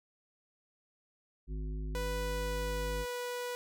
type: harmonic tone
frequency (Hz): 52.1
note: G#1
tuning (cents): +6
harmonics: 1 / 3 / 5 / 7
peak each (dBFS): -35 / -45 / -49 / -52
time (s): 1.47-3.06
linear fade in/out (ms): 50
type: tone with pitch glide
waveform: sawtooth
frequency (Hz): 493.9 to 490.2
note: B4 to B4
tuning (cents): 0 to -13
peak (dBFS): -32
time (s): 1.95-3.55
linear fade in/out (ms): 0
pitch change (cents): -13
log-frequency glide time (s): 2.11-3.17
effects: none